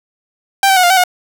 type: tone with pitch steps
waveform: sawtooth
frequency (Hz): 785 / 769 / 733 / 702 / 760 / 723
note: G5 / G5 / F#5 / F5 / F#5 / F#5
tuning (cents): +2 / -33 / -16 / +9 / +46 / -40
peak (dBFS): -4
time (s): 0.63-1.038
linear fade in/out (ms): 2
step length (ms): 68
effects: none